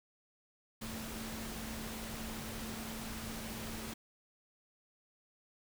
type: tone in noise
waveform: sine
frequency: 222.9 Hz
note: A3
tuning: 23 cents sharp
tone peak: -45 dBFS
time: 0.81-3.94 s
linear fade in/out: 10 ms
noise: pink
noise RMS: -44 dBFS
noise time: 0.81-3.94 s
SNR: -4 dB
effects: none